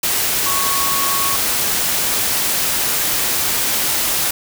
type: tone in noise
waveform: sine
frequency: 1108.7 Hz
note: C#6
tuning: in tune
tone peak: -21 dBFS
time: 0.46-1.36 s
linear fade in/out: 5 ms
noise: white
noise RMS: -18 dBFS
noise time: 0.03-4.31 s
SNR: -6 dB
effects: none